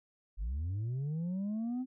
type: linear sweep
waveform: sine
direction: up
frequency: 43.65 to 261.6 Hz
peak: -30 dBFS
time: 0.37-1.86 s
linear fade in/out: 50 ms
effects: tanh soft clip ceiling -32 dBFS